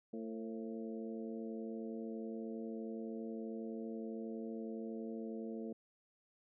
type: harmonic tone with a mistuned harmonic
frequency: 112.3 Hz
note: A2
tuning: 36 cents sharp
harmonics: 2 / 3 / 4 / 5 / 6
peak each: -43 / -48 / -47 / -53 / -57 dBFS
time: 0.13-5.73 s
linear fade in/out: 5 ms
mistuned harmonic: 5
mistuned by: -72 cents
effects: none